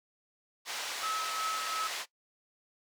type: band-pass noise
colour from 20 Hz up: white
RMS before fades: -38 dBFS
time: 0.65-2.06 s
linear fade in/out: 50 ms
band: 590 to 5100 Hz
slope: 12 dB/octave
type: tone with tremolo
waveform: sine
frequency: 1292 Hz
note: E6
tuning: 35 cents flat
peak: -31 dBFS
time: 1.03-1.87 s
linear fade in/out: 0 ms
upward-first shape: triangle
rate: 2.8 Hz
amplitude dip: 55%
effects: noise-tail reverb RT60 0.1 s tail -18 dB re dry